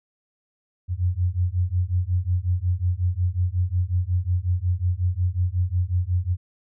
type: beating tone pair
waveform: sine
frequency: 87.31 / 92.81 Hz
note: F2 / F#2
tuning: 0 / +6 cents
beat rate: 5.5 Hz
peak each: -23 dBFS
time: 0.88-6.37 s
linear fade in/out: 50 ms
effects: none